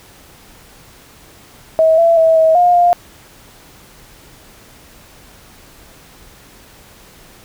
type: tone with pitch steps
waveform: sine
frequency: 642 / 670 / 649 / 642 / 710 / 702 Hz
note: E5 / E5 / E5 / E5 / F5 / F5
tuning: -46 / +28 / -27 / -46 / +28 / +9 cents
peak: -7 dBFS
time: 1.79-2.93 s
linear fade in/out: 0 ms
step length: 190 ms
effects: pink hiss -43 dBFS RMS until 7.44 s